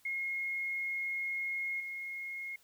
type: tone with level steps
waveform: sine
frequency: 2154 Hz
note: C7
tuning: 50 cents sharp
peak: -33 / -38 dBFS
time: 0.05-2.56 s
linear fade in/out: 5 ms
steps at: 1.8 s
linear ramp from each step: 2 ms
effects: white hiss -66 dBFS RMS until 2.63 s